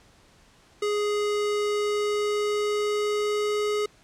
square tone with pitch glide, 415.5 to 418.6 Hz, G#4 to G#4, +1 to +14 cents, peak -24 dBFS, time 0.82-3.86 s, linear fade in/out 5 ms, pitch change +13 cents, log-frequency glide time 1.68-3.66 s, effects pink hiss -57 dBFS RMS until 4.03 s + low-pass 8000 Hz 12 dB/octave

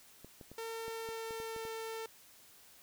clicks, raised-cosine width 2 ms, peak -37 dBFS, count 9, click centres 0.246 / 0.412 / 0.516 / 0.881 / 1.089 / 1.308 / 1.401 / 1.563 / 1.652 s
sawtooth tone with pitch glide, 453.4 to 448.2 Hz, A#4 to A4, -48 to +32 cents, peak -36 dBFS, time 0.58-2.06 s, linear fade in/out 2 ms, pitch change -20 cents, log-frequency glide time 0.73-1.76 s
effects white hiss -60 dBFS RMS until 2.82 s

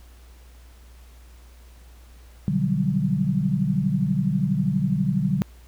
sine chord, G major seventh, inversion first, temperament just, 122.5 / 147 / 183.75 / 196 Hz, B2 / D3 / F#3 / G3, -14 / +2 / -12 / 0 cents, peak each -30 / -24 / -24 / -25 dBFS, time 2.48-5.42 s, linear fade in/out 0 ms, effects added 60 Hz sine -45 dBFS peak until 5.67 s + pink hiss -56 dBFS RMS until 5.67 s

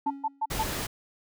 triangle tone with exponential decay, 277.2 Hz, C#4, in tune, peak -28 dBFS, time 0.06-0.51 s, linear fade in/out 5 ms, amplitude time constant 97 ms
sine tone bursts, 880 Hz, A5, in tune, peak -24 dBFS, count 4, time 0.06-0.634 s, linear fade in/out 10 ms, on 46 ms, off 130 ms
pink noise, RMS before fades -32 dBFS, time 0.5-0.87 s, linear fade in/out 10 ms
effects none

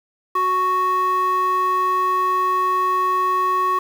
square tone with band-pass filter, 369.8 Hz, F#4, 1 cent flat, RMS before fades -19 dBFS, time 0.35-3.79 s, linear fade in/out 5 ms, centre 1100 Hz, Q 4, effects 7-bit

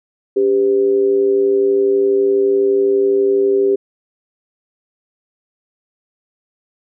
sine tone with amplitude modulation, 395.8 Hz, G4, 17 cents sharp, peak -8 dBFS, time 0.36-3.76 s, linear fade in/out 10 ms, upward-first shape sine, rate 112 Hz, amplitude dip 60%, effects none

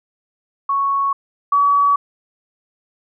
sine tone pair in turn, 1108.7 / 1137.2 Hz, C#6 / C#6, 0 / +44 cents, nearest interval unison, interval 44 cents, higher second, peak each -15 / -11 dBFS, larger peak second, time 0.69-1.13 / 1.52-1.96 s, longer neither, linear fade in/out 5 ms, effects none

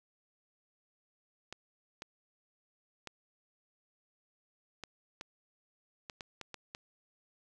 clicks, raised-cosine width 0.2 ms, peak -25 dBFS, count 10, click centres 1.526 / 2.021 / 3.073 / 4.837 / 5.211 / 6.098 / 6.208 / 6.413 / 6.543 / 6.749 s, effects none

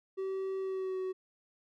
triangle tone with pitch glide, 383.4 to 374.6 Hz, G4 to F#4, -38 to +21 cents, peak -31 dBFS, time 0.17-1.13 s, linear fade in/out 20 ms, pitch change -41 cents, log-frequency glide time 0.59-0.98 s, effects none

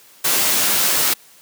white noise with comb filter, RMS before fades -17 dBFS, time 0.24-1.14 s, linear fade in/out 10 ms, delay 12 ms, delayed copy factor -0.55, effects white hiss -48 dBFS RMS until 1.41 s + high-pass 150 Hz 12 dB/octave

